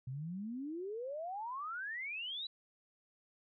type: exponential sweep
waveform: sine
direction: up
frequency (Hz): 123.47 to 4008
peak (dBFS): -39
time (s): 0.07-2.47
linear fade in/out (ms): 5
effects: none